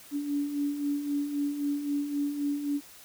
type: beating tone pair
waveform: sine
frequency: 284.5 / 288.3 Hz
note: C#4 / D4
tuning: +45 / -32 cents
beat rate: 3.8 Hz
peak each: -36 / -28 dBFS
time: 0.11-2.81 s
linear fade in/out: 50 ms
effects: white hiss -51 dBFS RMS until 3.04 s